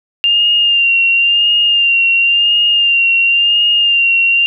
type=tone with vibrato; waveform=sine; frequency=2794 Hz; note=F7; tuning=in tune; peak=-8 dBFS; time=0.24-4.46 s; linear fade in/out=0 ms; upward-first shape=sine; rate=0.95 Hz; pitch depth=34 cents each way; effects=none